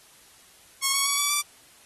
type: tone with pitch steps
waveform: 5% pulse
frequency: 1092 / 1110.4 / 1129.2 / 1148.3 / 1167.7 Hz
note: C#6 / C#6 / C#6 / D6 / D6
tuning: -26 / +3 / +32 / -39 / -10 cents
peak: -12 dBFS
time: 0.82-1.42 s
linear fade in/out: 20 ms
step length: 120 ms
effects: white hiss -54 dBFS RMS until 1.85 s + AAC 32 kbps